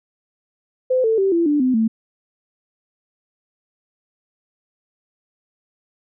sine tone with pitch steps, 512 / 445.7 / 388 / 337.8 / 294.1 / 256 / 222.9 Hz, C5 / A4 / G4 / E4 / D4 / C4 / A3, -38 / +22 / -18 / +42 / +3 / -38 / +23 cents, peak -14 dBFS, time 0.9-1.88 s, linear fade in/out 10 ms, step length 140 ms, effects none

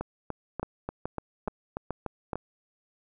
two click trains, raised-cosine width 1 ms, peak -17 / -18 dBFS, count 5 / 9, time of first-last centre 0.63-2.332 / 0.01-2.356 s, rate 2.35 / 3.41 Hz, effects none

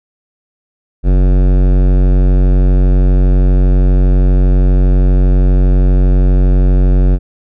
sine tone with hard clipping, 46.25 Hz, F#1, in tune, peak -8 dBFS, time 1.03-7.19 s, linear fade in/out 50 ms, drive 17 dB, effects none

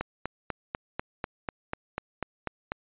click train, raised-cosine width 0.5 ms, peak -15 dBFS, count 12, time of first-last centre 0.01-2.719 s, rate 4.06 Hz, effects resampled to 8000 Hz

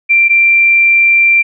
sine tone pair in turn, 2361 / 2361 Hz, D7 / D7, +9 / +9 cents, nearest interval unison, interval 0 cents, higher neither, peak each -5 dBFS, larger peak neither, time 0.09-0.29 / 0.29-1.43 s, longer second, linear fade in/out 20 ms, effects none

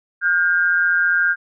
sine tone pair together, 1426.3 / 1601 Hz, F6 / G6, +36 / +36 cents, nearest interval major second, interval 200 cents, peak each -18 / -16 dBFS, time 0.21-1.36 s, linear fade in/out 50 ms, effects none

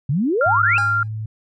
sine exponential sweep, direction up, 125.4 to 2785 Hz, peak -16 dBFS, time 0.09-0.78 s, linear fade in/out 5 ms
sine tone, 1388 Hz, F6, 11 cents flat, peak -16 dBFS, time 0.41-1.03 s, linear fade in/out 2 ms
sine tone with pitch glide, 103.83 to 108.93 Hz, G#2 to A2, 0 to -17 cents, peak -24 dBFS, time 0.46-1.26 s, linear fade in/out 5 ms, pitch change +83 cents, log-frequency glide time 0.75-1.13 s
25% pulse tone with exponential decay, 814 Hz, G#5, 35 cents flat, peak -19 dBFS, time 0.78-1.08 s, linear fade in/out 0 ms, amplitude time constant 64 ms
effects resampled to 22050 Hz

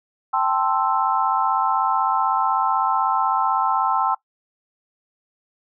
sine chord, A minor seventh, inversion third, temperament equal, 784 / 880 / 1046.5 / 1318.5 Hz, G5 / A5 / C6 / E6, 0 / 0 / 0 / 0 cents, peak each -23 dBFS, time 0.33-4.15 s, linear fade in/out 10 ms, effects noise-tail reverb RT60 0.1 s tail -19 dB re dry

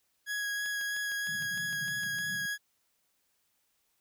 40% pulse tone with vibrato, 1661.2 Hz, G#6, in tune, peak -31 dBFS, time 0.26-2.58 s, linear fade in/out 50 ms, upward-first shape sine, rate 3.1 Hz, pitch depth 11 cents each way
click train, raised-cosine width 0.2 ms, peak -31 dBFS, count 11, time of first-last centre 0.66-2.187 s, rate 6.55 Hz
pink band-pass noise, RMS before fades -49 dBFS, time 1.27-2.46 s, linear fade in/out 5 ms, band 120 to 200 Hz, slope 48 dB/octave
effects white hiss -75 dBFS RMS until 4 s

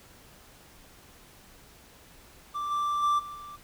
triangle tone with level steps, 1174.7 Hz, D6, in tune, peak -28 / -24 / -20 / -36 / -39 dBFS, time 2.54-3.57 s, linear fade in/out 20 ms, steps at 2.7 / 3.02 / 3.18 / 3.34 s, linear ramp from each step 20 ms, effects pink hiss -54 dBFS RMS until 3.63 s

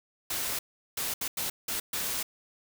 white noise bursts at uneven times, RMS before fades -32 dBFS, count 6, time 0.3-0.59 / 0.97-1.14 / 1.21-1.28 / 1.37-1.5 / 1.68-1.8 / 1.93-2.23 s, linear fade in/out 5 ms, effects none

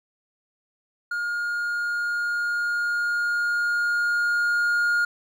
triangle tone with level ramp, 1422 Hz, F6, 31 cents sharp, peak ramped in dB -23 to -17 dBFS, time 1.11-5.05 s, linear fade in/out 5 ms, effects none

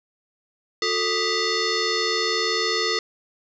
sine tone with frequency modulation, 1972 Hz, B6, 3 cents flat, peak -20 dBFS, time 0.82-2.99 s, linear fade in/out 2 ms, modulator 805 Hz, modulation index 4.2, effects none

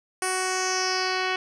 10% pulse tone with low-pass filter sweep, 372.2 Hz, F#4, 10 cents sharp, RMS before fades -26 dBFS, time 0.22-1.36 s, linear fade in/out 2 ms, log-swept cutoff 9600 to 3500 Hz, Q 4.2, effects none

